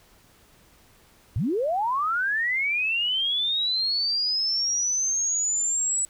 sine linear sweep, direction up, 82.41 to 7900 Hz, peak -22 dBFS, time 1.36-6.05 s, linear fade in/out 0 ms, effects pink hiss -57 dBFS RMS until 6.09 s

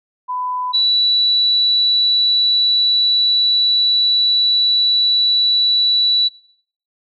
sine tone pair in turn, 1000 / 3944 Hz, B5 / B7, +21 / -3 cents, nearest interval 2 octaves, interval 2376 cents, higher second, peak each -20 / -11 dBFS, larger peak second, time 0.28-0.73 / 0.73-6.29 s, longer second, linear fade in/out 20 ms, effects noise-tail reverb RT60 0.6 s tail -20 dB re dry

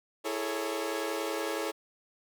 sawtooth chord, A major seventh, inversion second, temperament equal with one note detuned, 329.6 / 415.3 / 446.1 / 554.4 Hz, E4 / G#4 / A4 / C#5, 0 / 0 / +24 / 0 cents, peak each -33 dBFS, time 0.24-1.72 s, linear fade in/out 20 ms, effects none

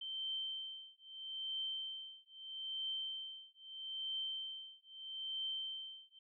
sine tone with tremolo, 3113 Hz, G7, 13 cents flat, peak -37 dBFS, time 0.01-6.19 s, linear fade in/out 5 ms, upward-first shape triangle, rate 0.78 Hz, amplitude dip 100%, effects none

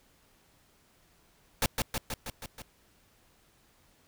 pink noise with echo, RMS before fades -26 dBFS, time 1.62-1.66 s, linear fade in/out 2 ms, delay 160 ms, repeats 6, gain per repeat -3 dB, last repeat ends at 2.62 s, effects pink hiss -65 dBFS RMS until 4.07 s

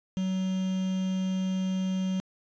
triangle tone with quantisation, 187.8 Hz, F#3, 26 cents sharp, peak -24 dBFS, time 0.17-2.2 s, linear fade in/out 0 ms, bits 7, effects resampled to 16000 Hz

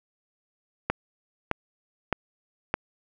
click train, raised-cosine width 0.5 ms, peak -8 dBFS, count 4, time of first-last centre 0.9-2.74 s, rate 1.63 Hz, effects none

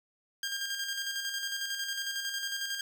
15% pulse tone with tremolo, 1605 Hz, G6, 40 cents sharp, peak -25 dBFS, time 0.43-2.81 s, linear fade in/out 2 ms, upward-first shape square, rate 11 Hz, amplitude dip 40%, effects none

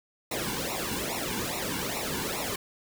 pink noise with flanger, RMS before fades -32 dBFS, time 0.31-2.56 s, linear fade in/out 5 ms, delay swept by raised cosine 0.62 to 1.62 ms, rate 2.4 Hz, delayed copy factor -0.9, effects none

